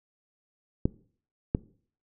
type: clicks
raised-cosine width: 3 ms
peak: -10 dBFS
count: 2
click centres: 0.855 / 1.549 s
effects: noise-tail reverb RT60 0.5 s tail -21 dB re dry